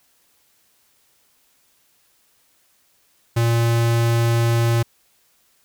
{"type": "tone", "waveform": "square", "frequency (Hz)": 116.54, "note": "A#2", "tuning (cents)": 0, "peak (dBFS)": -16, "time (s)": [3.36, 4.83], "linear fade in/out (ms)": 10, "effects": ["white hiss -61 dBFS RMS until 5.64 s"]}